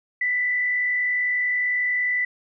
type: tone with frequency modulation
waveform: sine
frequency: 1985 Hz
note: B6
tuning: 8 cents sharp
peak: -20 dBFS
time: 0.21-2.25 s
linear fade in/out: 5 ms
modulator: 48.9 Hz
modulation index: 0.53
effects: none